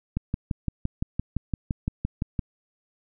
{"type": "click train", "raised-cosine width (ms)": 5, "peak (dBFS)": -13, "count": 14, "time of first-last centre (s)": [0.17, 2.392], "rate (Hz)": 5.85, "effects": []}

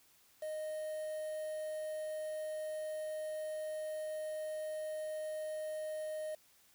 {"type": "tone with quantisation", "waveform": "triangle", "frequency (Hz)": 619, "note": "D#5", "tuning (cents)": -9, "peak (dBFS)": -36, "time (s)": [0.42, 6.35], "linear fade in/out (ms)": 5, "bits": 9, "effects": ["white hiss -67 dBFS RMS until 6.74 s"]}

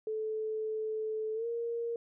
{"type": "tone with pitch glide", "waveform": "sine", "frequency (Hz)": [435.6, 466.9], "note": ["A4", "A#4"], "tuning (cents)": [-17, 3], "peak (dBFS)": -32, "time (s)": [0.07, 1.96], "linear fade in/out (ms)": 2, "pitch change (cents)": 120, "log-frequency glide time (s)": [1.34, 1.46], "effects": []}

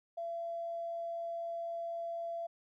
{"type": "tone with tanh clipping", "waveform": "triangle", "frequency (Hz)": 676, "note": "E5", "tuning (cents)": 43, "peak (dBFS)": -36, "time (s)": [0.17, 2.47], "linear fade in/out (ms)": 10, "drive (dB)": 3, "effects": []}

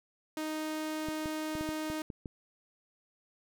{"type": "tone", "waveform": "sawtooth", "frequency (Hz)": 310.8, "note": "D#4", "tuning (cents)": -2, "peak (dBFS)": -30, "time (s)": [0.37, 2.02], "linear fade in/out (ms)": 2}
{"type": "clicks", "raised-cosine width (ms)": 3, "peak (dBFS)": -27, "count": 8, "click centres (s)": [1.086, 1.258, 1.553, 1.61, 1.69, 1.901, 2.102, 2.258]}
{"effects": []}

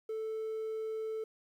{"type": "tone", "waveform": "triangle", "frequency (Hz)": 440, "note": "A4", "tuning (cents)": 0, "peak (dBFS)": -32, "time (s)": [0.09, 1.24], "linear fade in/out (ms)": 5, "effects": ["tanh soft clip ceiling -29 dBFS", "11-bit"]}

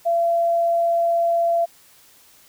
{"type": "tone", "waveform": "sine", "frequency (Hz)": 679, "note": "F5", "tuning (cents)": -49, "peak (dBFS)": -16, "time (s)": [0.05, 1.66], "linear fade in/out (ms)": 20, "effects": ["white hiss -52 dBFS RMS until 2.48 s"]}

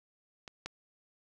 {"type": "clicks", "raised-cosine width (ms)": 0.2, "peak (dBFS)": [-27, -21], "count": 2, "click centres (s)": [0.478, 0.66], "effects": []}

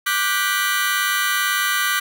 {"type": "chord", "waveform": "sawtooth", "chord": "G major seventh", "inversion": "second", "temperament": "just", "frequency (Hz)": [1176, 1470, 1568, 1960], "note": ["D6", "F#6", "G6", "B6"], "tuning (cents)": [2, -12, 0, -14], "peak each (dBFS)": -20, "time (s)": [0.06, 2], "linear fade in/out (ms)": 10, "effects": []}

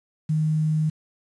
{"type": "tone with quantisation", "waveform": "sine", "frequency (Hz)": 155.56, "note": "D#3", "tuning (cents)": 0, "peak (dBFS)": -19, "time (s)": [0.29, 0.9], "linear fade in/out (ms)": 10, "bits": 8, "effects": ["resampled to 22050 Hz"]}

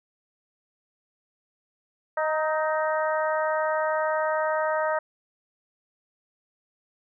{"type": "harmonic tone with a mistuned harmonic", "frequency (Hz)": 311.1, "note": "D#4", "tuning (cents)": 0, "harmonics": [2, 3, 4, 5, 6], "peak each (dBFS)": [-25, -29, -31, -33, -35], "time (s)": [2.17, 4.99], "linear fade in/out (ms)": 5, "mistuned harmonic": 4, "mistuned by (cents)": 22, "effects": []}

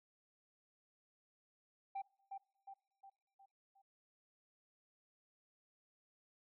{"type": "tone with echo", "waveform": "sine", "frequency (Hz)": 784, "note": "G5", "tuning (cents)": 0, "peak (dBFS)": -37, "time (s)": [1.95, 2.02], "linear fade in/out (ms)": 10, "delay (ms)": 360, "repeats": 5, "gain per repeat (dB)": -6, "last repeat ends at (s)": 3.82, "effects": ["noise-tail reverb RT60 0.7 s tail -24 dB re dry", "tanh soft clip ceiling -39 dBFS"]}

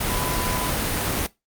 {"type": "tone in noise", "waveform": "sine", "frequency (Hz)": 1000, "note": "B5", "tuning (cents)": 21, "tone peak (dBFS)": -30, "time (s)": [0.09, 0.7], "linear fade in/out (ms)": 10, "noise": "pink", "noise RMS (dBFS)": -24, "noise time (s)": [0, 1.27], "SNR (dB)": -9, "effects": ["noise-tail reverb RT60 0.2 s tail -20 dB re dry", "Opus 32 kbps"]}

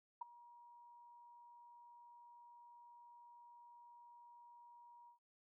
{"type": "tone with ADSR envelope", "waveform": "sine", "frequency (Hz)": 953, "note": "A#5", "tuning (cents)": 38, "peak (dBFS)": -39, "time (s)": [0.21, 5.19], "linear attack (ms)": 8, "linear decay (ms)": 12, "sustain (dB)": -20, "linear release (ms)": 110, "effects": []}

